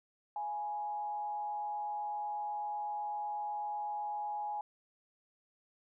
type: tone with frequency modulation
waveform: sine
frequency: 833 Hz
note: G#5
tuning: 5 cents sharp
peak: -35 dBFS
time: 0.36-4.61 s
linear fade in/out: 2 ms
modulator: 142 Hz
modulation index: 0.34
effects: none